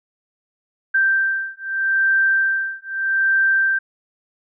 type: beating tone pair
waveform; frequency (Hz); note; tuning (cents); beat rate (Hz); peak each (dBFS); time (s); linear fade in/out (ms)
sine; 1568 / 1568.8; G6 / G6; 0 / +1; 0.8; -19; 0.94-3.79; 10
effects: none